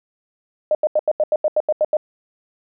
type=tone bursts; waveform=sine; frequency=611 Hz; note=D#5; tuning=32 cents flat; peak=-13 dBFS; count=11; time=0.71-1.969 s; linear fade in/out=2 ms; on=39 ms; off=83 ms; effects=none